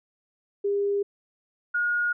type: tone pair in turn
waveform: sine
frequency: 403.1 / 1436.5 Hz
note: G4 / F6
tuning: +48 / +48 cents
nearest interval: octave + minor seventh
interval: 2200 cents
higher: second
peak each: -22 dBFS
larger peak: neither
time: 0.64-1.03 / 1.74-2.13 s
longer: neither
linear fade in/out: 10 ms
effects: none